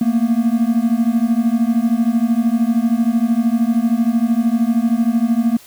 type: beating tone pair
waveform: triangle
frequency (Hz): 225.4 / 238.4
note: A3 / A#3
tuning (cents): +42 / +39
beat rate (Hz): 13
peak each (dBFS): -14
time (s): 0.01-5.57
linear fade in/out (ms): 5
effects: white hiss -44 dBFS RMS until 5.66 s